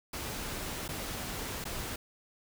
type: noise with dropouts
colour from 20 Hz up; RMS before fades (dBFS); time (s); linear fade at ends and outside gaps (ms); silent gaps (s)
pink; -38; 0.13-1.96; 5; 0.88-0.888 / 1.642-1.652
effects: none